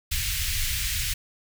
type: band-stop noise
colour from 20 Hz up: pink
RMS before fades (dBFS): -27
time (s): 0.11-1.14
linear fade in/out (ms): 10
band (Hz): 100 to 2000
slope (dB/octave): 24
effects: none